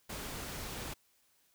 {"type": "noise", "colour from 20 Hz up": "pink", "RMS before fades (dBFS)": -42, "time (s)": [0.09, 0.94], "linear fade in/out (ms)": 10, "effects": ["white hiss -71 dBFS RMS until 1.54 s"]}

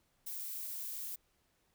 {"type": "noise", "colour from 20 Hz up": "violet", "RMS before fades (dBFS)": -42, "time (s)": [0.26, 1.16], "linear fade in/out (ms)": 10, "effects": ["pink hiss -75 dBFS RMS until 1.74 s"]}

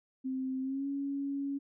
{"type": "tone with pitch glide", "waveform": "sine", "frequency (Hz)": [261.6, 278.8], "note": ["C4", "C#4"], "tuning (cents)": [0, 10], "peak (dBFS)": -32, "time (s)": [0.24, 1.59], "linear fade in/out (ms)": 20, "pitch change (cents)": 110, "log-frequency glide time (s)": [0.61, 0.87], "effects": []}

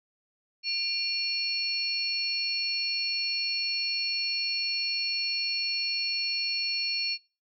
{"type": "tone cluster", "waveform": "sine", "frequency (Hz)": [2402, 2766, 4382, 5440], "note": ["D7", "F7", "C#8", "F8"], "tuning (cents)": [38, -17, -21, -46], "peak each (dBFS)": [-35, -38, -29, -37], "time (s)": [0.63, 7.18], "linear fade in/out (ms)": 50, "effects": ["noise-tail reverb RT60 0.3 s tail -20 dB re dry"]}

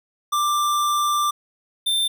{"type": "tone pair in turn", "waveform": "square", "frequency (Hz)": [1182, 3578], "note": ["D6", "A7"], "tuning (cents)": [11, 28], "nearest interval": "octave + perfect fifth", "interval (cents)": 1917, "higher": "second", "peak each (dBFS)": -19, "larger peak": "neither", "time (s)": [[0.32, 1.31], [1.86, 2.08]], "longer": "first", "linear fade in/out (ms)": 10, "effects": []}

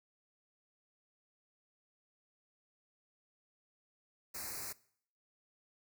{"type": "band-stop noise", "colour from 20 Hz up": "white", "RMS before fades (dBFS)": -43, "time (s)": [4.34, 4.73], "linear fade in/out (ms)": 10, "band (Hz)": [2500, 4100], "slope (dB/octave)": 96, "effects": ["noise-tail reverb RT60 0.6 s tail -21 dB re dry"]}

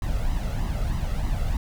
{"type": "noise with flanger", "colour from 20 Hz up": "brown", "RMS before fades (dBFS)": -25, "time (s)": [0.02, 1.57], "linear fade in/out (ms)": 2, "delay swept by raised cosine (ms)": [1, 1.52], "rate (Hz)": 3.2, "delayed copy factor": 0.7, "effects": []}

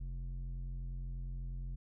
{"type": "tone with low-pass filter", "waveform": "square", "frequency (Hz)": 44.2, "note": "F1", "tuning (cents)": 22, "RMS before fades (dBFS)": -41, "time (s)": [0, 1.76], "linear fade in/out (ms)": 10, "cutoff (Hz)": 130, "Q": 1.3, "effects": []}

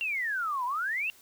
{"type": "exponential two-way sweep", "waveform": "sine", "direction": "down then up", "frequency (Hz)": [2802, 949, 2802], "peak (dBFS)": -28, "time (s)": [0.01, 1.1], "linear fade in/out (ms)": 0, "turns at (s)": 0.65, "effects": ["white hiss -57 dBFS RMS until 1.21 s"]}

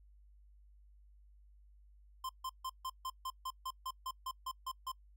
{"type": "tone bursts", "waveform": "square", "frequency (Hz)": 1042, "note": "C6", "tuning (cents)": -7, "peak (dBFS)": -39, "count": 14, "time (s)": [2.24, 4.918], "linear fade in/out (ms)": 5, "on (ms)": 52, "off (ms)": 150, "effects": ["noise-tail reverb RT60 0.1 s tail -23 dB re dry", "added 50 Hz sine -59 dBFS peak until 5.16 s"]}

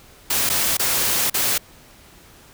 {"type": "noise with dropouts", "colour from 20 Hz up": "white", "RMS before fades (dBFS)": -20, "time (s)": [0.3, 1.58], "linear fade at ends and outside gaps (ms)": 5, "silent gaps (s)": [[0.493, 0.498], [0.771, 0.794], [1.3, 1.341]], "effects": ["pink hiss -48 dBFS RMS until 2.53 s"]}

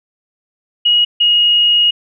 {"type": "tone pair in turn", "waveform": "sine", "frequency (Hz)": [2896, 2878], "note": ["F#7", "F#7"], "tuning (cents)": [-38, -49], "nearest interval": "unison", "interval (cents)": 11, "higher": "first", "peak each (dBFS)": -8, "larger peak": "neither", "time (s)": [[0.85, 1.05], [1.2, 1.91]], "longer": "second", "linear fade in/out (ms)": 10, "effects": []}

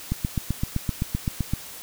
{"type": "click train", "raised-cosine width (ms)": 5, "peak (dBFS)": -11, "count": 12, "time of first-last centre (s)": [0.12, 1.536], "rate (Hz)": 7.77, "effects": ["white hiss -40 dBFS RMS until 1.82 s"]}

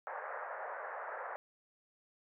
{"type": "band-pass noise", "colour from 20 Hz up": "pink", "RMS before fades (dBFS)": -43, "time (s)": [0.07, 1.36], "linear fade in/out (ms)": 0, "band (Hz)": [510, 1800], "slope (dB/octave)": 48, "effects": []}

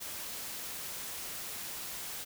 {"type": "noise", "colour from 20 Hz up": "white", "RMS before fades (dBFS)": -41, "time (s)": [0, 2.25], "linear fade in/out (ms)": 20, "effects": []}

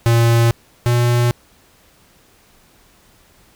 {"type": "tone pair in turn", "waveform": "square", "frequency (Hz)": [116.54, 120.44], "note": ["A#2", "B2"], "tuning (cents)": [0, -43], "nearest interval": "minor second", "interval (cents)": 57, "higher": "second", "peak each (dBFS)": [-11, -13], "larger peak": "first", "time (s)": [[0.06, 0.51], [0.86, 1.31]], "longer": "neither", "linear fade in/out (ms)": 0, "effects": ["pink hiss -52 dBFS RMS until 3.55 s"]}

